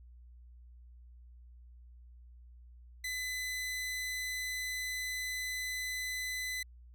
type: tone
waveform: sawtooth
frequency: 2010 Hz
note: B6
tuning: 30 cents sharp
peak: -32 dBFS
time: 3.04-6.63 s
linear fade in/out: 5 ms
effects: added 60 Hz sine -52 dBFS peak until 6.94 s